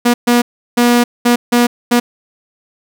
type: tone bursts at uneven times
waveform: sawtooth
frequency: 240.8 Hz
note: B3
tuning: 44 cents flat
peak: -4 dBFS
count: 6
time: 0.05-0.14 / 0.27-0.42 / 0.77-1.04 / 1.25-1.36 / 1.52-1.67 / 1.91-2 s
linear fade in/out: 10 ms
effects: none